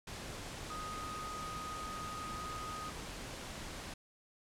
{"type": "tone in noise", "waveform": "sine", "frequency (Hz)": 1246, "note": "D#6", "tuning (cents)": 2, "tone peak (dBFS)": -42, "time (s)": [0.7, 2.9], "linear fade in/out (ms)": 5, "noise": "pink", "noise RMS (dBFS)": -45, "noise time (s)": [0.07, 3.94], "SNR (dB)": 0, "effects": ["low-pass 9000 Hz 12 dB/octave"]}